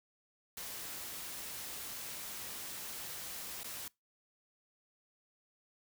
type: noise with dropouts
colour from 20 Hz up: white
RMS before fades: -44 dBFS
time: 0.57-3.88 s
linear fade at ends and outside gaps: 2 ms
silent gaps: 3.633-3.643 s
effects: noise-tail reverb RT60 0.2 s tail -23 dB re dry